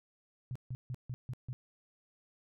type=tone bursts; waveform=sine; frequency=125.7 Hz; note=B2; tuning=31 cents sharp; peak=-36 dBFS; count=6; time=0.51-1.53 s; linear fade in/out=0 ms; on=45 ms; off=150 ms; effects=none